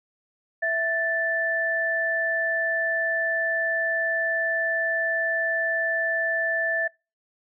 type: tone pair together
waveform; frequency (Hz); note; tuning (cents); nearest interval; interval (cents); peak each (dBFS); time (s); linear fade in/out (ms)
sine; 659.3 / 1760.1; E5 / A6; 0 / 0; octave + perfect fourth; 1700; -27 / -23; 0.62-6.88; 10
effects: noise-tail reverb RT60 0.3 s tail -26 dB re dry